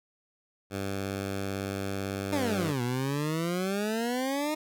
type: tone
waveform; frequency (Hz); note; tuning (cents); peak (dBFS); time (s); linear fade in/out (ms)
10% pulse; 98; G2; 0; -23; 0.7-2.74; 50
type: exponential two-way sweep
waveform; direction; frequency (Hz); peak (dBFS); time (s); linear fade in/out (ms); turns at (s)
20% pulse; down then up; 311.1 to 119.3 to 311.1; -23; 2.32-4.55; 10; 2.82
effects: none